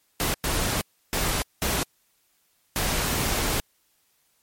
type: noise bursts at uneven times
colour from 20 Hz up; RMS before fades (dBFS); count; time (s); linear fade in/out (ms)
pink; -25; 5; 0.2-0.34 / 0.44-0.81 / 1.13-1.42 / 1.62-1.83 / 2.76-3.6; 0
effects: white hiss -67 dBFS RMS until 4.42 s + MP3 64 kbps